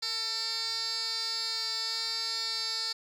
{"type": "tone with band-pass filter", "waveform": "15% pulse", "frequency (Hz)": 450.1, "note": "A4", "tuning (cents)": 39, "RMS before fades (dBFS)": -33, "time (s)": [0.02, 2.93], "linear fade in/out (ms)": 10, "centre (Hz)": 4700, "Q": 4.2, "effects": []}